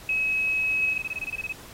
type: tone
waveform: sine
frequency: 2560 Hz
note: D#7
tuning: 49 cents sharp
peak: -22 dBFS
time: 0.09-0.98 s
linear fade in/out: 2 ms
type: tone bursts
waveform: sine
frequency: 2557 Hz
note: D#7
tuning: 47 cents sharp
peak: -27 dBFS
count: 13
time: 0.82-1.526 s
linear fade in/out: 5 ms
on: 34 ms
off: 22 ms
effects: pink hiss -46 dBFS RMS until 1.73 s + AAC 48 kbps